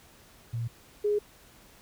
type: tone pair in turn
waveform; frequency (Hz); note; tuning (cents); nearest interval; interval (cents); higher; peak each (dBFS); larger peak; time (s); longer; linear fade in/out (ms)
sine; 116.54 / 415.3; A#2 / G#4; 0 / 0; octave + minor seventh; 2200; second; -29 / -23; second; 0.53-0.68 / 1.04-1.19; neither; 10
effects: pink hiss -56 dBFS RMS until 1.81 s